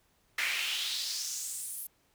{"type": "noise with high-pass filter sweep", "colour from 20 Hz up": "brown", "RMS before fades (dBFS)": -35, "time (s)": [0.38, 1.87], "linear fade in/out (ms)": 5, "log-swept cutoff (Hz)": [2000, 12000], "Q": 3.1, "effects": ["pink hiss -70 dBFS RMS until 2.14 s"]}